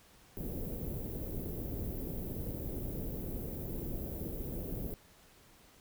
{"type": "band-stop noise", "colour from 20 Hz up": "pink", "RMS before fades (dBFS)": -39, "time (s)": [0.37, 4.94], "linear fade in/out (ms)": 0, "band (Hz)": [500, 15000], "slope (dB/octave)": 24, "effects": ["pink hiss -61 dBFS RMS until 5.8 s"]}